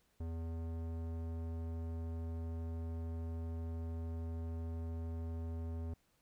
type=tone with low-pass filter; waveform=square; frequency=82.41 Hz; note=E2; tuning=in tune; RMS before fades=-41 dBFS; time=0.2-5.94 s; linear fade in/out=5 ms; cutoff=680 Hz; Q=0.56; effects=pink hiss -75 dBFS RMS until 6.21 s